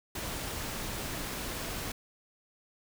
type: noise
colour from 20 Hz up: pink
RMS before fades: -37 dBFS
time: 0.15-1.92 s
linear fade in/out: 5 ms
effects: none